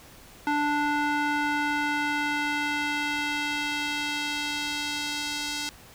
square tone with band-pass filter sweep, 293.7 Hz, D4, in tune, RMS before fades -28 dBFS, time 0.47-5.69 s, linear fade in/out 0 ms, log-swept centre 1100 to 4800 Hz, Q 1.1, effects pink hiss -50 dBFS RMS until 5.94 s

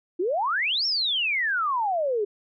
sine exponential two-way sweep, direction up then down, 329.2 to 5580 to 395.7 Hz, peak -22 dBFS, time 0.19-2.25 s, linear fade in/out 10 ms, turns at 0.86 s, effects none

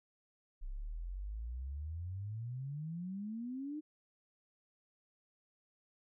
sine exponential sweep, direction up, 31.48 to 311.1 Hz, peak -39 dBFS, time 0.61-3.81 s, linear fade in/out 20 ms, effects none

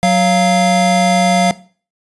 square tone pair together, 185 / 694.8 Hz, F#3 / F5, 0 / -9 cents, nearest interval octave + major seventh, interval 2291 cents, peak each -13 dBFS, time 0.03-1.51 s, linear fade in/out 0 ms, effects noise-tail reverb RT60 0.4 s tail -18 dB re dry + resampled to 24000 Hz

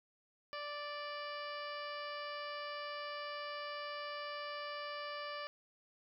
harmonic tone, 586 Hz, D5, 4 cents flat, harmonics 1 / 2 / 3 / 4 / 5 / 6 / 7 / 8 / 9, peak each -46 / -45 / -49 / -52 / -52 / -61 / -61 / -53 / -60 dBFS, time 0.53-5.47 s, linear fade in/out 0 ms, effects 13-bit

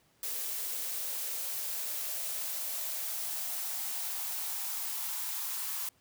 blue noise with high-pass filter sweep, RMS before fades -36 dBFS, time 0.23-5.89 s, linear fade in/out 2 ms, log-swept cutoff 430 to 970 Hz, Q 3, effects pink hiss -68 dBFS RMS until 6 s + high-pass 60 Hz 12 dB/octave

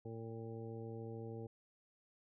harmonic tone, 113.5 Hz, A#2, 46 cents flat, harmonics 1 / 2 / 3 / 4 / 5 / 7, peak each -47 / -52 / -52 / -49 / -59 / -59 dBFS, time 0.05-1.47 s, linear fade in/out 5 ms, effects none

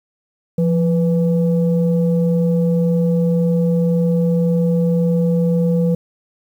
sine tone pair together, 171.92 / 493.9 Hz, F3 / B4, -27 / 0 cents, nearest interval octave + tritone, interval 1827 cents, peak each -13 / -19 dBFS, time 0.58-5.95 s, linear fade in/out 5 ms, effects tanh soft clip ceiling -6 dBFS + 8-bit

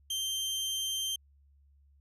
sawtooth tone, 3145 Hz, G7, 5 cents sharp, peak -28 dBFS, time 0.1-1.16 s, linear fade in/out 5 ms, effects added 70 Hz sine -60 dBFS peak until 2 s + resampled to 32000 Hz

